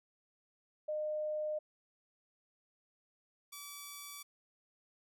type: tone pair in turn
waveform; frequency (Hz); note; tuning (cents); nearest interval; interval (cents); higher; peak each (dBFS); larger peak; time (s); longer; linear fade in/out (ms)
sine / 5% pulse; 610 / 1151.5; D#5 / D6; -34 / -34; major seventh; 1100; second; -34 / -34; neither; 0.88-1.59 / 3.52-4.23; neither; 10
effects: none